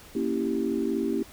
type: chord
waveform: sine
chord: A# diminished seventh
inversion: none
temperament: equal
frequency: 233.1 / 277.2 / 329.6 / 392 Hz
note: A#3 / C#4 / E4 / G4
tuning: 0 / 0 / 0 / 0 cents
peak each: -30 dBFS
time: 0.15-1.23 s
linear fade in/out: 5 ms
effects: pink hiss -49 dBFS RMS until 1.32 s